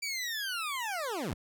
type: linear sweep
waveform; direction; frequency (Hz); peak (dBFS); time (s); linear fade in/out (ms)
20% pulse; down; 2337 to 58.27; -28; 0.02-1.34; 10
effects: none